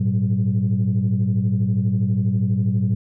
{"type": "tone cluster", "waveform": "sine", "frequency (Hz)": [105.5, 117.8, 190.7], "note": ["G#2", "A#2", "G3"], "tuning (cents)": [28, 19, -47], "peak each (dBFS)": -20, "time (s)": [0, 2.95], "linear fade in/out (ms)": 10, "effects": ["tanh soft clip ceiling -11 dBFS"]}